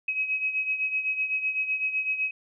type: beating tone pair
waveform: sine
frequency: 2545 / 2552.9 Hz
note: D#7 / D#7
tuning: +39 / +44 cents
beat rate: 7.9 Hz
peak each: -26 / -32 dBFS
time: 0.08-2.31 s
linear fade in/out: 5 ms
effects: none